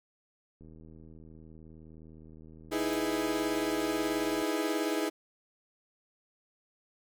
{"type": "click train", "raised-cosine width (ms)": 3, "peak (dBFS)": -40, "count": 304, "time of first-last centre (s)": [0.61, 4.421], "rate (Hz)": 79.5}
{"type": "chord", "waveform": "35% pulse", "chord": "E major seventh", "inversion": "third", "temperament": "equal", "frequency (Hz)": [311.1, 329.6, 415.3, 493.9], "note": ["D#4", "E4", "G#4", "B4"], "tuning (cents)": [0, 0, 0, 0], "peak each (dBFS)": [-31, -33, -33, -37], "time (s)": [2.71, 5.1], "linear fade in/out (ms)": 20}
{"type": "noise with exponential decay", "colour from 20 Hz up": "violet", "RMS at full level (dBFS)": -43, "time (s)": [2.93, 3.01], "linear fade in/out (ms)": 2, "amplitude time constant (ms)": 17}
{"effects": []}